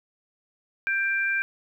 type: tone pair together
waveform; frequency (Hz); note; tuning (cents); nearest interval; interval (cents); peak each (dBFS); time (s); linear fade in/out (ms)
sine; 1579 / 2366; G6 / D7; +12 / +12; perfect fifth; 700; -24 / -27; 0.87-1.42; 0
effects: 10-bit